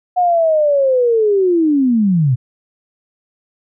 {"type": "linear sweep", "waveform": "sine", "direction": "down", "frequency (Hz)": [731, 117], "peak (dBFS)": -10, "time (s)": [0.16, 2.36], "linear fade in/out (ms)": 20, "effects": []}